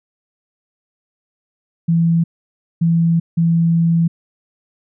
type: tone bursts at uneven times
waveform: sine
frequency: 166.9 Hz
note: E3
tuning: 22 cents sharp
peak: -11 dBFS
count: 3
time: 1.88-2.24 / 2.81-3.2 / 3.37-4.08 s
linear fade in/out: 10 ms
effects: none